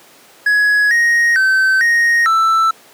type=tone with pitch steps; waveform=triangle; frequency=1677 / 1873 / 1540 / 1867 / 1326 Hz; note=G#6 / A#6 / G6 / A#6 / E6; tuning=+16 / +8 / -31 / +2 / +10 cents; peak=-8 dBFS; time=0.46-2.71 s; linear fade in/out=5 ms; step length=450 ms; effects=pink hiss -44 dBFS RMS until 2.93 s + high-pass 300 Hz 12 dB/octave